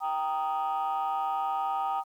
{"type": "chord", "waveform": "sine", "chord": "Eb major", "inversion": "first", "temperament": "equal", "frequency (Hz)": [784, 932.3, 1244.5], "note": ["G5", "Bb5", "Eb6"], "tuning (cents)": [0, 0, 0], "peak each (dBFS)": [-28, -32, -32], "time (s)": [0, 2.04], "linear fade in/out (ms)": 50, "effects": ["tanh soft clip ceiling -22 dBFS", "10-bit"]}